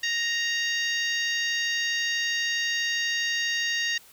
harmonic tone, 932.3 Hz, A#5, in tune, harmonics 2 / 3 / 4 / 5 / 6 / 7, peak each -27 / -31 / -33 / -35 / -37 / -38 dBFS, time 0.03-3.98 s, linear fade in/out 5 ms, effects white hiss -53 dBFS RMS until 4.12 s

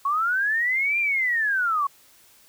sine linear two-way sweep, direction up then down, 1089 to 2412 to 1089 Hz, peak -20 dBFS, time 0.05-1.87 s, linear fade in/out 5 ms, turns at 0.99 s, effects white hiss -55 dBFS RMS until 2.48 s

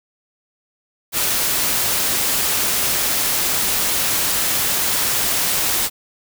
white noise, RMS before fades -19 dBFS, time 1.12-5.9 s, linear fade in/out 50 ms, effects none

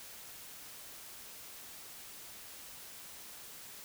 silence, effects white hiss -50 dBFS RMS until 3.84 s

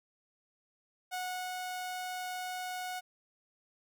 sawtooth tone with ADSR envelope, 733 Hz, F#5, 16 cents flat, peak -31 dBFS, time 1.11-3.01 s, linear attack 28 ms, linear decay 370 ms, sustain -2 dB, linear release 26 ms, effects none

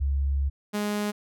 sine / sawtooth tone pair in turn, 69.3 / 207.7 Hz, C#2 / G#3, 0 / 0 cents, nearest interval octave + perfect fifth, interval 1900 cents, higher second, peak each -22 dBFS, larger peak neither, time 0-0.5 / 0.73-1.12 s, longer first, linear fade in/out 20 ms, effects none

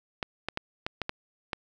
clicks, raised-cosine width 0.3 ms, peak -14 dBFS, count 7, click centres 0.228 / 0.486 / 0.574 / 0.865 / 1.017 / 1.094 / 1.532 s, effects none

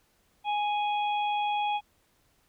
harmonic tone, 830.6 Hz, G#5, in tune, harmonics 1 / 3 / 4, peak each -26 / -37 / -39 dBFS, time 0.44-1.81 s, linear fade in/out 50 ms, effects pink hiss -68 dBFS RMS until 2.48 s

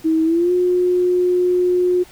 sine tone with pitch glide, 320.5 to 359.7 Hz, E4 to F#4, -49 to -49 cents, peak -13 dBFS, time 0.04-2.04 s, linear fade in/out 20 ms, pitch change +200 cents, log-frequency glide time 0.24-0.52 s, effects pink hiss -45 dBFS RMS until 2.11 s

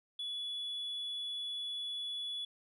sine tone, 3415 Hz, G#7, 48 cents sharp, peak -35 dBFS, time 0.19-2.45 s, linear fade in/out 5 ms, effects tanh soft clip ceiling -35 dBFS

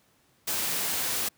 white noise, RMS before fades -29 dBFS, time 0.47-1.29 s, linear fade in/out 10 ms, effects pink hiss -65 dBFS RMS until 1.37 s + high-pass 80 Hz 12 dB/octave

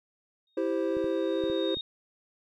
sine tone with exponential growth, 3719 Hz, A#7, 5 cents flat, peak -31 dBFS, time 0.47-1.81 s, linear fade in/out 2 ms, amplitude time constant 290 ms
triangle chord, C major, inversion first, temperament equal, 329.6 / 392 / 523.3 Hz, E4 / G4 / C5, 0 / 0 / 0 cents, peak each -28 / -29 / -29 dBFS, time 0.57-1.75 s, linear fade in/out 5 ms
clicks, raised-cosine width 3 ms, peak -30 dBFS, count 5, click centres 0.969 / 1.043 / 1.439 / 1.5 / 1.77 s
effects none

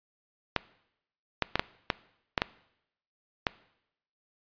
clicks, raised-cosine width 0.3 ms, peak -8 dBFS, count 8, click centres 0.563 / 1.423 / 1.556 / 1.595 / 1.902 / 2.378 / 2.419 / 3.468 s, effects noise-tail reverb RT60 0.8 s tail -20 dB re dry + resampled to 11025 Hz

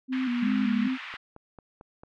sine tone with vibrato, 250.6 Hz, B3, 25 cents sharp, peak -25 dBFS, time 0.08-0.98 s, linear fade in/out 50 ms, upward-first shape square, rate 2.6 Hz, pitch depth 60 cents each way
white band-pass noise, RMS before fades -40 dBFS, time 0.12-1.17 s, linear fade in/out 10 ms, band 1100 to 2700 Hz, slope 24 dB/octave
sine tone, 207.7 Hz, G#3, in tune, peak -25 dBFS, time 0.42-0.88 s, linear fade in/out 10 ms
click train, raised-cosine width 1 ms, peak -32 dBFS, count 5, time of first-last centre 1.14-2.035 s, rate 4.47 Hz
effects none

